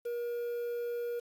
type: tone with quantisation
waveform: triangle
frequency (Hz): 476.4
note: A#4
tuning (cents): +38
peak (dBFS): -31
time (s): 0.05-1.2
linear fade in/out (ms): 10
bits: 9
effects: AAC 64 kbps